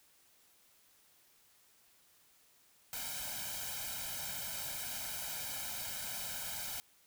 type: noise with comb filter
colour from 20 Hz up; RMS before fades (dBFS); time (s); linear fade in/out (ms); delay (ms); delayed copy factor
white; -41; 2.93-6.8; 0; 1.3; +0.9
effects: white hiss -67 dBFS RMS until 7.06 s